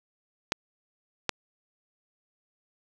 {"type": "clicks", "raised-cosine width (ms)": 0.2, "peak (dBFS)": -7, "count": 2, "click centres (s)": [0.521, 1.293], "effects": []}